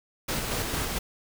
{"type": "noise with tremolo", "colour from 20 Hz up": "pink", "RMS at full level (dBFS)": -29, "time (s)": [0.28, 0.99], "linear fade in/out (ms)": 10, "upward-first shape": "square", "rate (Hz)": 4.4, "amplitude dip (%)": 25, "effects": []}